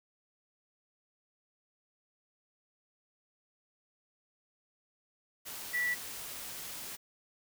sine tone in noise, 1954 Hz, B6, 19 cents flat, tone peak -29 dBFS, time 5.73-5.95 s, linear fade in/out 20 ms, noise white, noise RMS -43 dBFS, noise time 5.45-6.97 s, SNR +11 dB, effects none

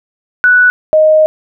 sine tone pair in turn, 1480 / 622.3 Hz, F#6 / D#5, 0 / 0 cents, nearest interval octave + minor third, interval 1500 cents, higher first, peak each -4 dBFS, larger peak neither, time 0.44-0.7 / 0.93-1.26 s, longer second, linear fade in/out 0 ms, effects none

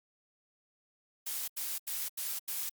blue noise bursts, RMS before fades -36 dBFS, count 5, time 1.26-2.696 s, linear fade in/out 10 ms, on 220 ms, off 84 ms, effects Opus 48 kbps

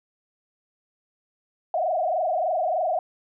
sine tone with frequency modulation, 684 Hz, F5, 36 cents flat, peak -21 dBFS, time 1.74-2.99 s, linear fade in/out 2 ms, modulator 23.3 Hz, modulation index 2.8, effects none

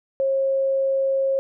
sine tone, 540 Hz, C#5, 45 cents flat, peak -18 dBFS, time 0.2-1.39 s, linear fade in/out 0 ms, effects none

